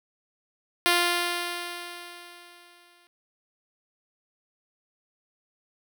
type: tone with exponential decay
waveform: 5% pulse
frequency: 349.2 Hz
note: F4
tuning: in tune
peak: -7 dBFS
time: 0.86-3.07 s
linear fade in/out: 0 ms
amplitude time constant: 480 ms
effects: none